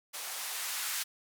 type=noise with band-pass filter sweep; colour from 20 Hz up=violet; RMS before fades=-37 dBFS; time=0.13-1.04 s; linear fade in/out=20 ms; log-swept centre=630 to 1400 Hz; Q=0.97; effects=none